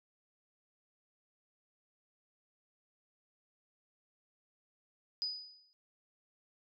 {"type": "tone with exponential decay", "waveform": "sine", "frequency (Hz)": 4967, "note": "D#8", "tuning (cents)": -4, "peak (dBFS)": -31, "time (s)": [5.22, 5.73], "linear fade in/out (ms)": 0, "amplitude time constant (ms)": 110, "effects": []}